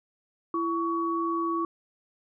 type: tone pair together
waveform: sine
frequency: 334.6 / 1124.4 Hz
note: E4 / C#6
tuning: +26 / +24 cents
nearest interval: octave + major sixth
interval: 2098 cents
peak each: -28 dBFS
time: 0.54-1.65 s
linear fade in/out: 2 ms
effects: none